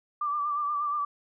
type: tone with vibrato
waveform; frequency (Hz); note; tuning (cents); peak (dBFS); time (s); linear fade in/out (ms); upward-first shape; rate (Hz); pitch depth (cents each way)
sine; 1174.7; D6; 0; -26; 0.21-1.05; 5; sine; 8.4; 42
effects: none